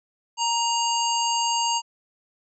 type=harmonic tone with a mistuned harmonic; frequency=932.3 Hz; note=A#5; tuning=in tune; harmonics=1 / 3 / 5 / 7 / 8; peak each=-23 / -28 / -30 / -31 / -32 dBFS; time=0.37-1.82 s; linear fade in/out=50 ms; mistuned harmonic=3; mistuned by=+19 cents; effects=none